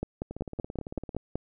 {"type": "two click trains", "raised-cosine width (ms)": 2, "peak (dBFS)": [-24, -17], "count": [16, 8], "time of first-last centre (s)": [[0.31, 1.148], [0.03, 1.356]], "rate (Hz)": [17.9, 5.28], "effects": []}